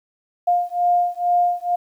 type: beating tone pair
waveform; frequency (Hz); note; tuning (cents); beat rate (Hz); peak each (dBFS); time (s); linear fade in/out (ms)
sine; 705 / 707.2; F5 / F5; +16 / +22; 2.2; -19; 0.47-1.76; 10
effects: 9-bit